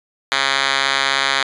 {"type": "tone with band-pass filter", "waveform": "5% pulse", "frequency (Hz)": 136.5, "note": "C#3", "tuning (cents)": -26, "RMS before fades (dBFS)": -18, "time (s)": [0.32, 1.43], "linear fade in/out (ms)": 0, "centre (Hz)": 2800, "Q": 1.9, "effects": ["resampled to 24000 Hz"]}